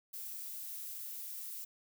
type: noise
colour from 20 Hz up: violet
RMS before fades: -44 dBFS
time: 0.13-1.65 s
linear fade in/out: 10 ms
effects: none